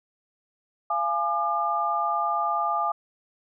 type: tone cluster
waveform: sine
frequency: 687 / 836 / 1201 Hz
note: F5 / G#5 / D6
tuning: -29 / +11 / +38 cents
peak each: -29 / -28 / -25 dBFS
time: 0.9-2.92 s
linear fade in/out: 5 ms
effects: none